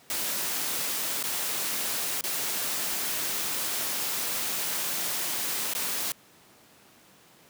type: noise with dropouts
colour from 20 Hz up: white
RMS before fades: -30 dBFS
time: 0.1-6.12 s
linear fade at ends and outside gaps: 1 ms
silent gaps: 1.228-1.238 / 2.21-2.239 / 5.736-5.75 s
effects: pink hiss -56 dBFS RMS until 7.49 s + high-pass 150 Hz 12 dB/octave